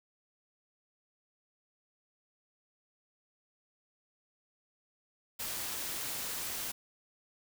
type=noise; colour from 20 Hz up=white; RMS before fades=-38 dBFS; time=5.39-6.72 s; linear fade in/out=10 ms; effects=none